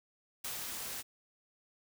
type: noise with ADSR envelope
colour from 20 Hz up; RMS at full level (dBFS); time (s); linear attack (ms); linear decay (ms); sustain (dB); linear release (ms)
white; -39; 0.44-1.03; 7; 110; -2; 29
effects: none